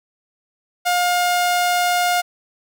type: tone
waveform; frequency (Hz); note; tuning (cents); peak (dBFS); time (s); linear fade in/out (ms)
sawtooth; 711; F5; +31; -12; 0.85-2.22; 20
effects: none